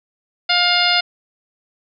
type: harmonic tone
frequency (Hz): 708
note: F5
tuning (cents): +23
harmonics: 1 / 2 / 3 / 4 / 5 / 6 / 7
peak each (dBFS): -21 / -21 / -21 / -21 / -21 / -21 / -21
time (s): 0.49-1.01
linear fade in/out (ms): 10
effects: none